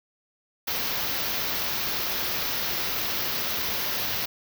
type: band-stop noise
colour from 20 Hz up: white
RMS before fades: -28 dBFS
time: 0.67-4.26 s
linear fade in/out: 10 ms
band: 5900 to 13000 Hz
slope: 48 dB/octave
effects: none